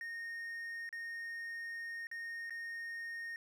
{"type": "tone with dropouts", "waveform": "triangle", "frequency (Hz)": 1848, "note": "A#6", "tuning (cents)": -16, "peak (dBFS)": -39, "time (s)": [0.01, 3.36], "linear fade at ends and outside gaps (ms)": 1, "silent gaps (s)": [[0.891, 0.927], [2.07, 2.114], [2.497, 2.506]], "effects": ["13-bit"]}